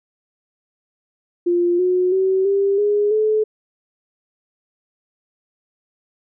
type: tone with pitch steps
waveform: sine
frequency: 349.2 / 364.2 / 379.9 / 396.3 / 413.4 / 431.2 Hz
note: F4 / F#4 / F#4 / G4 / G#4 / A4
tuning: 0 / -27 / +46 / +19 / -8 / -35 cents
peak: -14 dBFS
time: 1.46-3.44 s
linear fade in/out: 10 ms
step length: 330 ms
effects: none